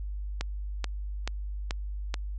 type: click train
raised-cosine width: 0.2 ms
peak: -14 dBFS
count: 5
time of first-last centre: 0.41-2.142 s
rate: 2.31 Hz
effects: added 50 Hz sine -32 dBFS peak until 2.38 s + resampled to 22050 Hz